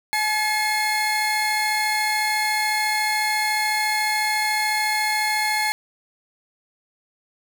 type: tone pair together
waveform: 30% pulse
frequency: 854.4 / 2153 Hz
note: G#5 / C7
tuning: +49 / +49 cents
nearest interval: octave + major third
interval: 1600 cents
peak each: -20 dBFS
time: 0.13-5.72 s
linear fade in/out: 0 ms
effects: none